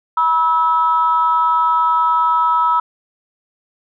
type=tone pair together; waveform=sine; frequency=970.7 / 1300 Hz; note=B5 / E6; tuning=-30 / -24 cents; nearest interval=perfect fourth; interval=506 cents; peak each=-14 / -14 dBFS; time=0.17-2.8 s; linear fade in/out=5 ms; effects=tanh soft clip ceiling -4 dBFS